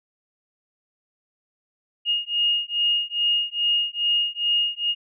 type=beating tone pair; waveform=sine; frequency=2852 / 2854.4 Hz; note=F7 / F7; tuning=+36 / +37 cents; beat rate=2.4 Hz; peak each=-23 dBFS; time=2.05-4.95 s; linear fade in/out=50 ms; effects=none